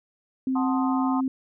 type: tone with pitch glide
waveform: sine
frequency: 261.6 to 263.3 Hz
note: C4 to C4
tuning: 0 to +11 cents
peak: -22 dBFS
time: 0.47-1.28 s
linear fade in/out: 2 ms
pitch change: +11 cents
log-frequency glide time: 0.62-0.71 s
type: chord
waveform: sine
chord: F# diminished seventh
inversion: none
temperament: equal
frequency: 740 / 880 / 1046.5 / 1244.5 Hz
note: F#5 / A5 / C6 / Eb6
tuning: 0 / 0 / 0 / 0 cents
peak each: -31 / -32 / -31 / -34 dBFS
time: 0.55-1.21 s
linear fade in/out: 10 ms
effects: none